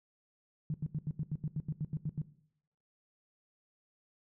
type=tone bursts; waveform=sine; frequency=151.6 Hz; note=D#3; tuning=45 cents flat; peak=-31 dBFS; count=13; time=0.7-2.217 s; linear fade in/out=2 ms; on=41 ms; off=82 ms; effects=noise-tail reverb RT60 0.7 s tail -17 dB re dry